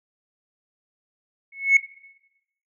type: tone with exponential growth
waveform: sine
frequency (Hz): 2197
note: C#7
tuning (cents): -16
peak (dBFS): -7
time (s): 1.52-1.77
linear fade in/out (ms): 5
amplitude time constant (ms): 54
effects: noise-tail reverb RT60 0.9 s tail -18 dB re dry + tanh soft clip ceiling -8 dBFS